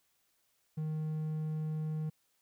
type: tone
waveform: triangle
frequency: 155.56 Hz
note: D#3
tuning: in tune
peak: -31 dBFS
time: 0.77-2.1 s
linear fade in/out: 10 ms
effects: white hiss -75 dBFS RMS until 2.41 s